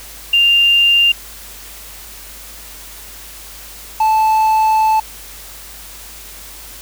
sine / triangle tone pair in turn, 2794 / 875 Hz, F7 / A5, 0 / -10 cents, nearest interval octave + minor sixth, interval 2010 cents, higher first, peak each -8 dBFS, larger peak neither, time 0.33-1.12 / 4-5 s, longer second, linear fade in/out 5 ms, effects added 50 Hz sine -40 dBFS peak until 6.81 s + white hiss -35 dBFS RMS until 6.81 s

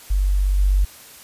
sine tone with level steps, 48 Hz, G1, 36 cents flat, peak -15 / -13 dBFS, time 0.1-0.85 s, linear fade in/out 10 ms, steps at 0.58 s, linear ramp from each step 20 ms, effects white hiss -43 dBFS RMS until 1.23 s + resampled to 32000 Hz

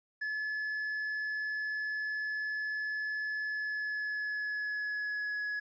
triangle tone with pitch glide, 1717 to 1687.5 Hz, A6 to G#6, -43 to +27 cents, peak -31 dBFS, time 0.21-5.6 s, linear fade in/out 10 ms, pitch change -30 cents, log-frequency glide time 3.41-5.43 s, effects resampled to 16000 Hz + 12-bit

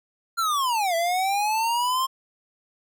square linear two-way sweep, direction down then up, 1392 to 659.3 to 1064 Hz, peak -22 dBFS, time 0.37-2.07 s, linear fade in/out 20 ms, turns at 0.95 s, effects none

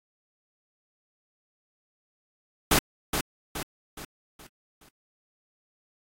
pink noise with echo, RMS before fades -20 dBFS, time 2.71-2.79 s, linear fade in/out 5 ms, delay 420 ms, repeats 5, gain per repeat -7 dB, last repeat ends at 4.89 s, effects AAC 48 kbps

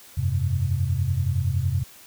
sine chord, F suspended second, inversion none, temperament equal, 87.31 / 98 / 130.81 Hz, F2 / G2 / C3, 0 / 0 / 0 cents, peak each -25 dBFS, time 0.17-1.84 s, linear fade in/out 10 ms, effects white hiss -48 dBFS RMS until 2.06 s

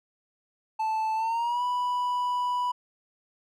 triangle tone with pitch glide, 878 to 985.5 Hz, A5 to B5, -4 to -4 cents, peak -23 dBFS, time 0.79-2.72 s, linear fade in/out 10 ms, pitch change +200 cents, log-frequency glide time 1.15-1.63 s, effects none

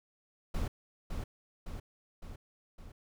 brown noise with echo, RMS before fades -33 dBFS, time 0.54-0.68 s, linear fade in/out 5 ms, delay 560 ms, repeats 4, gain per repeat -4 dB, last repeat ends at 2.92 s, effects none

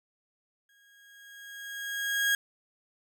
35% pulse tone with exponential growth, 1638 Hz, G#6, 24 cents flat, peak -21 dBFS, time 0.69-2.35 s, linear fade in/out 2 ms, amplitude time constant 360 ms, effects none

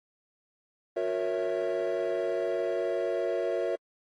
triangle chord, F# dominant seventh, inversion none, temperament equal with one note detuned, 361.5 / 466.2 / 554.4 / 659.3 Hz, F#4 / A#4 / C#5 / E5, -40 / 0 / 0 / 0 cents, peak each -30 dBFS, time 0.96-3.76 s, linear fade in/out 10 ms, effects tanh soft clip ceiling -19 dBFS + AAC 32 kbps

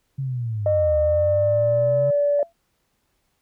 sine linear two-way sweep, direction down then up, 138.59 to 75.4 to 138.59 Hz, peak -23 dBFS, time 0.18-2.11 s, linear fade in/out 10 ms, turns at 0.98 s
sine tone with pitch glide, 612 to 578 Hz, D#5 to D5, -29 to -28 cents, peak -16 dBFS, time 0.66-2.43 s, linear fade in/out 2 ms, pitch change -99 cents, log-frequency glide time 0.83-2.01 s
sine tone with exponential decay, 675 Hz, E5, 41 cents sharp, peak -25 dBFS, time 2.39-2.53 s, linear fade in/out 2 ms, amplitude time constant 30 ms
effects tanh soft clip ceiling -9 dBFS + pink hiss -70 dBFS RMS until 3.41 s

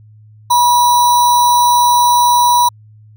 sine tone with sample-and-hold, 969 Hz, B5, 33 cents flat, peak -7 dBFS, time 0.5-2.69 s, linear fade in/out 10 ms, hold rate 4900 Hz, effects added 107 Hz sine -39 dBFS peak until 3.16 s

